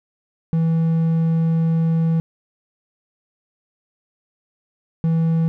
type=tone pair in turn; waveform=triangle; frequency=163.5 / 163.5 Hz; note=E3 / E3; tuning=-14 / -14 cents; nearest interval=unison; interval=0 cents; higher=neither; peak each=-13 dBFS; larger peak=neither; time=0.53-2.2 / 5.04-5.48 s; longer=first; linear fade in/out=0 ms; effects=none